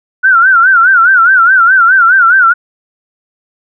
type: tone with vibrato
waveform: sine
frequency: 1451 Hz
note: F#6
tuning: 34 cents flat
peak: -3 dBFS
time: 0.23-2.54 s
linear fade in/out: 20 ms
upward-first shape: sine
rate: 4.8 Hz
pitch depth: 140 cents each way
effects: none